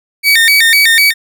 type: tone with vibrato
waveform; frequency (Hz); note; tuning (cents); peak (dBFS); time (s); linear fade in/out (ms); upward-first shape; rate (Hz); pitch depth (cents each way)
30% pulse; 2037; C7; -47; -3; 0.23-1.14; 50; square; 4; 190
effects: none